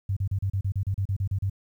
sine tone bursts, 97.4 Hz, G2, 11 cents flat, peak -23 dBFS, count 13, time 0.09-1.498 s, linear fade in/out 5 ms, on 76 ms, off 35 ms, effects 10-bit

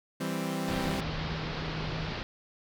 sawtooth chord, C major, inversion first, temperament equal, 164.81 / 196 / 261.6 Hz, E3 / G3 / C4, 0 / 0 / 0 cents, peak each -31 dBFS, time 0.2-1.01 s, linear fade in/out 10 ms
pink low-pass noise, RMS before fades -36 dBFS, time 0.68-2.23 s, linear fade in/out 0 ms, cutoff 4900 Hz, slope 48 dB/octave
triangle tone with vibrato, 157.4 Hz, D#3, 20 cents sharp, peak -35 dBFS, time 0.86-2.13 s, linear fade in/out 2 ms, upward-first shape triangle, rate 2.8 Hz, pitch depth 14 cents each way
effects none

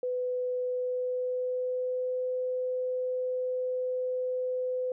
sine tone with pitch glide, 500 to 506.4 Hz, B4 to B4, +21 to +43 cents, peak -28 dBFS, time 0.03-4.92 s, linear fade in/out 2 ms, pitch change +22 cents, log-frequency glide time 0.63-2.24 s, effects none

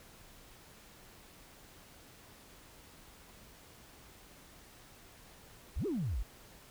sine exponential two-way sweep, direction up then down, 41.68 to 440 to 41.68 Hz, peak -31 dBFS, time 5.76-6.23 s, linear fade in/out 10 ms, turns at 5.86 s, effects tanh soft clip ceiling -28 dBFS + pink hiss -57 dBFS RMS until 6.7 s

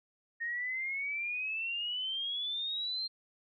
sine exponential sweep, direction up, 1842 to 4200 Hz, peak -33 dBFS, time 0.4-3.08 s, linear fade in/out 20 ms, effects none

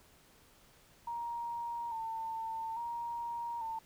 sine tone with vibrato, 919 Hz, A#5, 25 cents flat, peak -36 dBFS, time 1.07-3.79 s, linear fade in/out 5 ms, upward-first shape square, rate 0.59 Hz, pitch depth 39 cents each way, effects pink hiss -63 dBFS RMS until 3.85 s

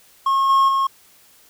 triangle tone with level steps, 1084 Hz, C#6, 39 cents flat, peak -13 / -10 / -14 dBFS, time 0.26-0.87 s, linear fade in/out 5 ms, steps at 0.49 / 0.68 s, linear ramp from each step 10 ms, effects white hiss -52 dBFS RMS until 1.49 s

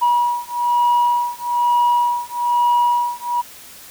sine beating tone pair, 963 / 964.1 Hz, B5 / B5, -44 / -42 cents, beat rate 1.1 Hz, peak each -16 dBFS, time 0.01-3.42 s, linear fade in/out 20 ms, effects tanh soft clip ceiling -10 dBFS + white hiss -40 dBFS RMS until 3.9 s

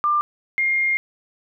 sine tone pair in turn, 1192 / 2124 Hz, D6 / C7, +25 / +25 cents, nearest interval minor seventh, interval 1000 cents, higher second, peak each -16 / -17 dBFS, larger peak first, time 0.04-0.21 / 0.58-0.97 s, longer second, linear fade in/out 0 ms, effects none

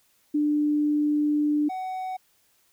sine / triangle tone pair in turn, 297 / 748.4 Hz, D4 / F#5, +20 / +20 cents, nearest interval octave + major third, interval 1600 cents, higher second, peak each -20 / -27 dBFS, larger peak first, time 0.34-1.69 / 1.69-2.17 s, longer first, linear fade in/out 10 ms, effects white hiss -65 dBFS RMS until 2.72 s

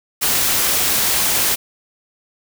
white noise, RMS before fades -17 dBFS, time 0.21-1.56 s, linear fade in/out 20 ms, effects none

